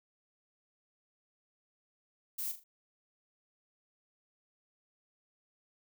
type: noise with echo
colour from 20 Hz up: violet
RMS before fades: -37 dBFS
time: 2.38-2.52 s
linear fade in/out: 10 ms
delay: 40 ms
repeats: 3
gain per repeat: -9 dB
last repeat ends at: 2.64 s
effects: none